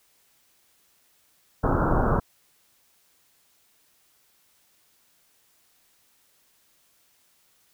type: low-pass noise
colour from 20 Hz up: pink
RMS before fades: -22 dBFS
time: 1.63-2.2 s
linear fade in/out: 10 ms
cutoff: 1500 Hz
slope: 96 dB/octave
effects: white hiss -64 dBFS RMS until 7.73 s